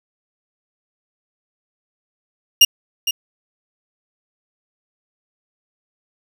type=tone with echo; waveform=30% pulse; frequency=2825 Hz; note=F7; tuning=19 cents sharp; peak=-3 dBFS; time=2.61-2.65 s; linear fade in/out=5 ms; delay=460 ms; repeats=1; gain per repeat=-11 dB; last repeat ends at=3.11 s; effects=none